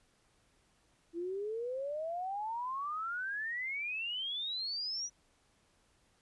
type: exponential sweep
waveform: sine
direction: up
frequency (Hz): 330.9 to 5920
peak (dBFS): -35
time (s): 1.13-5.1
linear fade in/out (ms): 50
effects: pink hiss -71 dBFS RMS until 6.21 s + resampled to 24000 Hz